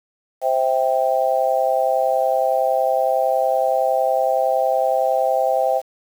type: chord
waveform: sine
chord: C major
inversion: none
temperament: just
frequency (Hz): 523.3 / 654.1 / 784.9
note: C5 / E5 / G5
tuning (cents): 0 / -14 / +2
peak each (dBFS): -20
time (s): 0.41-5.82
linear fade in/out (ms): 50
effects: 7-bit